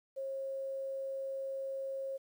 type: tone with quantisation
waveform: sine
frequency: 540 Hz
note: C#5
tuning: 45 cents flat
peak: -36 dBFS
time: 0.16-2.18 s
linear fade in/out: 20 ms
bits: 11
effects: none